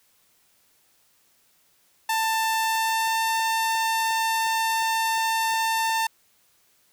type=tone with pitch glide; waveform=sawtooth; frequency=890 to 897.2 Hz; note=A5 to A5; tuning=+20 to +34 cents; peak=-18 dBFS; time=2.09-6.07 s; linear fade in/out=5 ms; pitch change=+14 cents; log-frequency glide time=2.59-3.21 s; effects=white hiss -63 dBFS RMS until 6.92 s